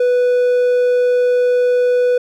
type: tone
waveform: triangle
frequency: 493.9 Hz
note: B4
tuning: in tune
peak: -9 dBFS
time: 0-2.18 s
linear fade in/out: 5 ms
effects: none